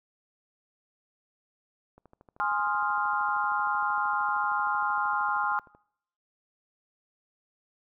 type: click train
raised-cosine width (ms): 1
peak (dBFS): -39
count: 50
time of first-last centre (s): 1.98-5.749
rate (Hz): 13
type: chord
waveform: sine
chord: F minor seventh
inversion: first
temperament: equal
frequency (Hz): 830.6 / 1046.5 / 1244.5 / 1396.9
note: Ab5 / C6 / Eb6 / F6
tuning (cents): 0 / 0 / 0 / 0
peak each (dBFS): -30 / -30 / -33 / -30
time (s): 2.4-5.59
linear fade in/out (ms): 0
effects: noise-tail reverb RT60 0.7 s tail -25 dB re dry